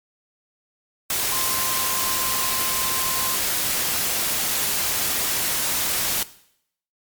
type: tone in noise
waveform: sine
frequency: 1046.5 Hz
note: C6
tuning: in tune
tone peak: -30 dBFS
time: 1.32-3.36 s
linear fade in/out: 2 ms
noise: white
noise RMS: -23 dBFS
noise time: 1.1-6.23 s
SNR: -10 dB
effects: noise-tail reverb RT60 0.7 s tail -17 dB re dry + MP3 96 kbps